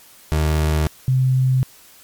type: tone pair in turn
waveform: 30% pulse / sine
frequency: 77.2 / 129.83 Hz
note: D#2 / C3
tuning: -13 / -13 cents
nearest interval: major sixth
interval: 900 cents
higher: second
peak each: -13 dBFS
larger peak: neither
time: 0.32-0.87 / 1.08-1.63 s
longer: neither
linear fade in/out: 0 ms
effects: white hiss -47 dBFS RMS until 2.03 s + MP3 96 kbps